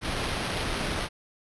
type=noise with sample-and-hold; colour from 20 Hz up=pink; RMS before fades=-30 dBFS; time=0.01-1.09 s; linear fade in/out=50 ms; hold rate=7350 Hz; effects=resampled to 24000 Hz